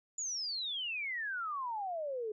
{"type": "exponential sweep", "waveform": "sine", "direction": "down", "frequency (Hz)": [7040, 415.3], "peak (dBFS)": -35, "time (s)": [0.18, 2.32], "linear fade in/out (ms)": 5, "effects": []}